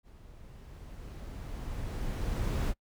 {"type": "noise with level ramp", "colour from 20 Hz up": "brown", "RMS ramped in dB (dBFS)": [-54, -28], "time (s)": [0.03, 2.74], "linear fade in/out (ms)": 50, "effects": ["noise-tail reverb RT60 0.1 s tail -25 dB re dry"]}